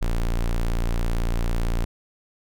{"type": "tone", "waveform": "square", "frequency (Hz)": 28.95, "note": "A#0", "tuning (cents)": -11, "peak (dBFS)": -21, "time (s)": [0.01, 1.85], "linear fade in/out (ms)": 10, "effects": []}